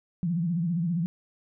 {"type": "tone with vibrato", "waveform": "sine", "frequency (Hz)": 170.3, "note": "F3", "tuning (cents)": -43, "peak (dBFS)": -24, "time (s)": [0.23, 1.06], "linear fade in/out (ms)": 0, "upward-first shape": "sine", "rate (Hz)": 15, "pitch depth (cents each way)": 120, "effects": []}